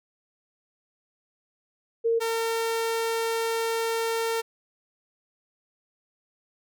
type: tone pair in turn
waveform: sine / sawtooth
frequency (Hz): 459.3 / 455.3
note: A#4 / A#4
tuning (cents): -26 / -41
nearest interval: unison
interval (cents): 15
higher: first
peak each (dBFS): -20 / -21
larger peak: first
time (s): 2.04-2.2 / 2.2-4.42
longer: second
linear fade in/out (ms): 20
effects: none